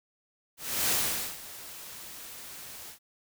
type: noise with ADSR envelope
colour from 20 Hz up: white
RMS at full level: -26 dBFS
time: 0.57-2.99 s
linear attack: 330 ms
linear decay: 460 ms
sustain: -18 dB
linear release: 100 ms
effects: none